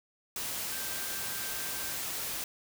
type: tone in noise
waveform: sine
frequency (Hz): 1568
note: G6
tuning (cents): 0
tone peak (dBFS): -46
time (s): 0.72-1.96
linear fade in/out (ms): 2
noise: white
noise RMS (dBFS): -36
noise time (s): 0.36-2.44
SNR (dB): -13
effects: none